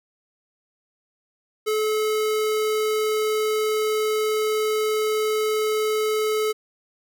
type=tone; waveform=square; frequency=430.8 Hz; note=A4; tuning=37 cents flat; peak=-21 dBFS; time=1.66-6.53 s; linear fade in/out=20 ms; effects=none